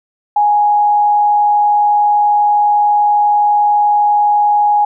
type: tone with frequency modulation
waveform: sine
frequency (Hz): 830.6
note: G#5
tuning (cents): 0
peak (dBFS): -8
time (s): 0.36-4.85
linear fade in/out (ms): 5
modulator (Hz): 91.8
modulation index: 0.21
effects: none